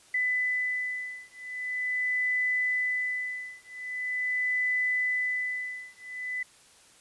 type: beating tone pair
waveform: sine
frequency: 2000 / 2000.43 Hz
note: B6 / B6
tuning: +21 / +22 cents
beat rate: 0.43 Hz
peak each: -30 dBFS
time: 0.14-6.43 s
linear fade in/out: 5 ms
effects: white hiss -57 dBFS RMS until 7 s + resampled to 24000 Hz